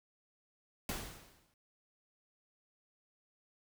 pink noise with exponential decay, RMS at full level -37 dBFS, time 0.89-1.54 s, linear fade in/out 1 ms, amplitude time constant 140 ms, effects none

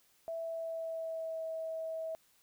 sine tone with pitch glide, 659.3 to 646.1 Hz, E5 to E5, 0 to -35 cents, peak -36 dBFS, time 0.28-2.15 s, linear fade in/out 0 ms, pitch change -35 cents, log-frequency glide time 0.39-1.45 s, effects white hiss -69 dBFS RMS until 2.42 s

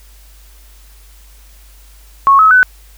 sine tone with pitch steps, 1100 / 1285.7 / 1502.6 Hz, C#6 / E6 / F#6, -14 / -44 / +26 cents, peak -4 dBFS, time 2.27-2.63 s, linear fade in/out 0 ms, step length 120 ms, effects added 50 Hz sine -39 dBFS peak until 2.97 s + white hiss -47 dBFS RMS until 2.97 s

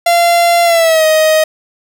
45% pulse tone with pitch glide, 688 to 627.3 Hz, F5 to D#5, -26 to +14 cents, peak -7 dBFS, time 0.06-1.44 s, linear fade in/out 5 ms, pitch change -160 cents, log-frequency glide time 0.64-1.05 s, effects none

